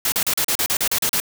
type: noise bursts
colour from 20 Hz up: white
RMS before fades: -20 dBFS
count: 11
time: 0.05-1.201 s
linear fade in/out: 2 ms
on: 71 ms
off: 37 ms
effects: none